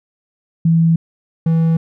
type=tone pair in turn; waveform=sine / triangle; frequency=164.81 / 163.48 Hz; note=E3 / E3; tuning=0 / -14 cents; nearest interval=unison; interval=14 cents; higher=first; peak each=-9 dBFS; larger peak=neither; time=0.65-0.96 / 1.46-1.77 s; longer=neither; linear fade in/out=5 ms; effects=none